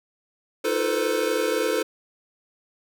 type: tone cluster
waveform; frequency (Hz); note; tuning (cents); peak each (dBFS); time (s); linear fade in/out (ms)
square; 317.9 / 351 / 441.6 / 490.4 / 514; D#4 / F4 / A4 / B4 / C5; +37 / +9 / +6 / -12 / -31; -31 / -32 / -26 / -31 / -28; 0.64-1.83; 10
effects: none